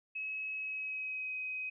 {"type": "tone with pitch glide", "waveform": "sine", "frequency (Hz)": [2568, 2522], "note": ["E7", "D#7"], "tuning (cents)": [-46, 23], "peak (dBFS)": -36, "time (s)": [0.15, 1.7], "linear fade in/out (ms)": 10, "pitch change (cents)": -31, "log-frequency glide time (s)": [0.53, 1.35], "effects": []}